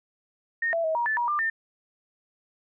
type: tone with pitch steps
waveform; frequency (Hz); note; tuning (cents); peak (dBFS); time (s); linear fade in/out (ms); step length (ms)
sine; 1843 / 667 / 638 / 949 / 1751 / 956 / 1193 / 1803; A#6 / E5 / D#5 / A#5 / A6 / A#5 / D6 / A6; -20 / +20 / +43 / +31 / -9 / +43 / +27 / +42; -23; 0.62-1.5; 5; 110
effects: none